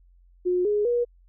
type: tone with pitch steps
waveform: sine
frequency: 360 / 415.9 / 480.5 Hz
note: F#4 / G#4 / B4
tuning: -47 / +2 / -48 cents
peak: -20 dBFS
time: 0.45-1.05 s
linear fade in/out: 20 ms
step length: 200 ms
effects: added 44 Hz sine -53 dBFS peak until 1.28 s